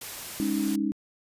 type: noise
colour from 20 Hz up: white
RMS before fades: -38 dBFS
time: 0.01-0.76 s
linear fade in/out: 5 ms
type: chord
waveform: sine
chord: Ab suspended fourth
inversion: none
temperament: equal with one note detuned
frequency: 206.1 / 277.2 / 311.1 Hz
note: Ab3 / Db4 / Eb4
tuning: -13 / 0 / 0 cents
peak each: -29 / -29 / -28 dBFS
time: 0.4-0.92 s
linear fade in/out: 0 ms
effects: resampled to 32000 Hz